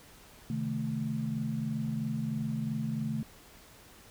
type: chord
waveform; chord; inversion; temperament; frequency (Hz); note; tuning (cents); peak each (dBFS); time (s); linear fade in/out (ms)
sine; A diminished; first; equal with one note detuned; 132.56 / 155.56 / 220; C3 / Eb3 / A3; +23 / 0 / 0; -36 / -36 / -33; 0.5-3.23; 2
effects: pink hiss -55 dBFS RMS until 4.1 s